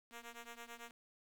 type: ring-modulated tone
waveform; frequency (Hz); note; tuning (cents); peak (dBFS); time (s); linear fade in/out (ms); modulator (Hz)
5% pulse; 234.5; A#3; +11; -36; 0.11-0.91; 0; 230
effects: none